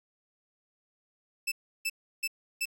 sawtooth tone bursts, 2637 Hz, E7, in tune, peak -25 dBFS, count 4, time 1.47-2.656 s, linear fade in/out 10 ms, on 49 ms, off 330 ms, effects none

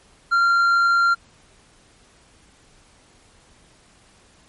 sine tone with tanh clipping, 1383 Hz, F6, 17 cents flat, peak -15 dBFS, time 0.31-1.15 s, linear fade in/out 20 ms, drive 5 dB, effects pink hiss -54 dBFS RMS until 4.48 s + MP3 48 kbps

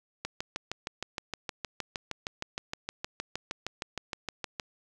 click train, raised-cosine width 0.2 ms, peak -16 dBFS, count 29, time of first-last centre 0.25-4.598 s, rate 6.44 Hz, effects 9-bit

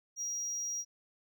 triangle tone, 5720 Hz, F8, 41 cents sharp, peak -33 dBFS, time 0.16-0.85 s, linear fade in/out 50 ms, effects none

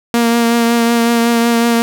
sawtooth tone with vibrato, 233.7 Hz, A#3, 5 cents sharp, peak -6 dBFS, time 0.14-1.82 s, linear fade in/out 0 ms, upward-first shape triangle, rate 5.4 Hz, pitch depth 22 cents each way, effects none

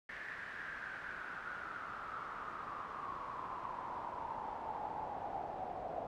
brown noise with band-pass filter sweep, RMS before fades -44 dBFS, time 0.09-6.07 s, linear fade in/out 2 ms, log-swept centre 1800 to 700 Hz, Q 6.9, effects none

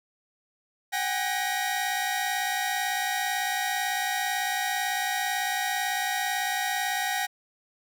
sawtooth tone cluster, 748 / 806 / 1892 Hz, F#5 / G5 / A#6, +19 / +48 / +25 cents, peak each -27 dBFS, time 0.92-7.27 s, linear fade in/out 20 ms, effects none

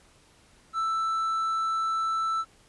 triangle tone, 1324 Hz, E6, 7 cents sharp, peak -23 dBFS, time 0.73-2.45 s, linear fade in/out 50 ms, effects pink hiss -59 dBFS RMS until 2.68 s + resampled to 24000 Hz

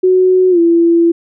sine tone with pitch glide, 370 to 337.3 Hz, F#4 to E4, 0 to +40 cents, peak -6 dBFS, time 0.03-1.12 s, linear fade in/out 10 ms, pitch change -160 cents, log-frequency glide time 0.5-0.59 s, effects none

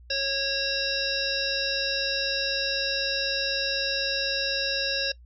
harmonic tone, 548 Hz, C#5, 20 cents flat, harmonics 1 / 3 / 5 / 7 / 9 / 10, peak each -32 / -32 / -32 / -32 / -32 / -32 dBFS, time 0.1-5.12 s, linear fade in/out 5 ms, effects noise-tail reverb RT60 0.1 s tail -20 dB re dry + added 60 Hz sine -47 dBFS peak until 5.25 s

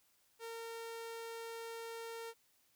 sawtooth tone, 458.3 Hz, A#4, 29 cents flat, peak -40 dBFS, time 0.39-2.34 s, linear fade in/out 50 ms, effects white hiss -73 dBFS RMS until 2.75 s

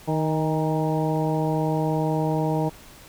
harmonic tone with a mistuned harmonic, 156.3 Hz, D#3, 8 cents sharp, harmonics 1 / 2 / 3 / 4 / 5 / 6, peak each -24 / -27 / -29 / -30 / -31 / -32 dBFS, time 0.07-2.7 s, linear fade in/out 20 ms, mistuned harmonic 5, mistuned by +45 cents, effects pink hiss -47 dBFS RMS until 3.08 s

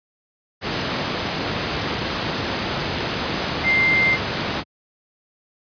sine tone in noise, 2093 Hz, C7, in tune, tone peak -15 dBFS, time 3.63-4.18 s, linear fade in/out 50 ms, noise pink, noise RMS -23 dBFS, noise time 0.61-4.64 s, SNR +5 dB, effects high-pass 100 Hz 12 dB/octave + resampled to 11025 Hz

